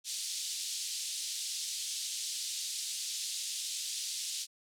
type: band-pass noise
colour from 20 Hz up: pink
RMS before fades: -38 dBFS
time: 0.04-4.47 s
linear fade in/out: 50 ms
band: 3600 to 9500 Hz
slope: 24 dB/octave
effects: none